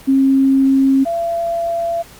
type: tone pair in turn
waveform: sine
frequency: 269.3 / 677 Hz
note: C#4 / E5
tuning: -50 / +46 cents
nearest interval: octave + major third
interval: 1596 cents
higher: second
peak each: -9 / -16 dBFS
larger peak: first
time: 0.07-1.05 / 1.05-2.03 s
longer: neither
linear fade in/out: 20 ms
effects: pink hiss -41 dBFS RMS until 2.19 s + Opus 48 kbps